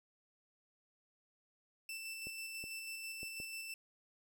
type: tone with tremolo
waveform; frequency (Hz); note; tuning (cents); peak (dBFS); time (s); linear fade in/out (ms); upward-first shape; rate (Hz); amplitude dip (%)
sawtooth; 2663; E7; +17; -39; 1.89-3.74; 2; square; 6.1; 25
type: clicks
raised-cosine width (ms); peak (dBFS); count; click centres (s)
2; -37; 4; 2.27 / 2.64 / 3.231 / 3.401
effects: none